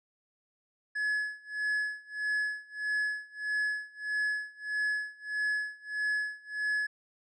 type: tone with tremolo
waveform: triangle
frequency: 1700 Hz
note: G#6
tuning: 40 cents sharp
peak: -25 dBFS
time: 0.95-6.87 s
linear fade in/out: 10 ms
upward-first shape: sine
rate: 1.6 Hz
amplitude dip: 95%
effects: resampled to 22050 Hz